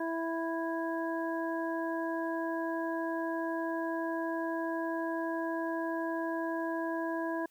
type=harmonic tone; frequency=329.6 Hz; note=E4; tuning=in tune; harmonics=1 / 2 / 3 / 5; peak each=-34 / -37 / -39 / -41 dBFS; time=0-7.46 s; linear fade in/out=5 ms; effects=white hiss -69 dBFS RMS until 7.5 s